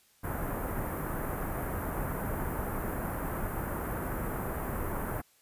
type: band-stop noise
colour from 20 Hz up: pink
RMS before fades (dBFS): -34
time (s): 0.23-5.22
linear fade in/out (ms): 20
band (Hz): 1600 to 13000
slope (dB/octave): 24
effects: white hiss -65 dBFS RMS until 5.41 s + resampled to 32000 Hz